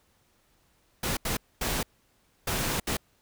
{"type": "noise bursts at uneven times", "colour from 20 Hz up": "pink", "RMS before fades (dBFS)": -29, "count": 5, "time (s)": [[1.03, 1.17], [1.25, 1.37], [1.61, 1.83], [2.47, 2.8], [2.87, 2.97]], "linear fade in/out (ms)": 5, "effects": ["pink hiss -67 dBFS RMS until 3.21 s"]}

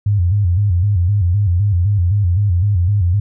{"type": "tone with vibrato", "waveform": "sine", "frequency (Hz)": 94.9, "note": "F#2", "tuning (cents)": 44, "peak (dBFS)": -11, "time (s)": [0.06, 3.2], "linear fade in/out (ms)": 5, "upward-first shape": "square", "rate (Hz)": 3.9, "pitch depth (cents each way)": 140, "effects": []}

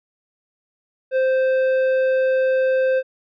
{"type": "tone with tanh clipping", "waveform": "triangle", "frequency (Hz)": 522, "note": "C5", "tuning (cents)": -4, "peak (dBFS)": -17, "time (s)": [1.11, 3.03], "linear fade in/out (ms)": 50, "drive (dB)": 13, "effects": []}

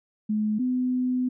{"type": "tone pair in turn", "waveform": "sine", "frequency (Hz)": [213.3, 252.4], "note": ["G#3", "B3"], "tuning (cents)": [46, 38], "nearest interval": "minor third", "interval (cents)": 292, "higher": "second", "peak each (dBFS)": -22, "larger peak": "neither", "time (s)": [[0.29, 0.59], [0.59, 1.29]], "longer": "second", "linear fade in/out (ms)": 10, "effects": []}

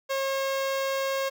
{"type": "tone with notch filter", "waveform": "sawtooth", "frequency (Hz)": 541, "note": "C#5", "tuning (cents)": -42, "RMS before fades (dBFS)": -28, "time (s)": [0.09, 1.3], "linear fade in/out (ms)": 20, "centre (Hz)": 10000, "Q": 1.6, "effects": []}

